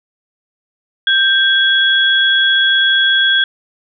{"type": "tone pair together", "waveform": "sine", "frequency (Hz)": [1577, 3342], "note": ["G6", "G#7"], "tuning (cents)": [10, 10], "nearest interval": "octave + minor second", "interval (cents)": 1300, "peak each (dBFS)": -12, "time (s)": [1.07, 3.44], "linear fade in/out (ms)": 2, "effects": []}